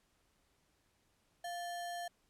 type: tone with sample-and-hold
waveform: sine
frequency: 697 Hz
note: F5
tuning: 4 cents flat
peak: -39 dBFS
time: 1.44-2.08 s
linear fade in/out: 5 ms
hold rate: 2450 Hz
effects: pink hiss -75 dBFS RMS until 2.29 s + low-pass 12000 Hz 12 dB/octave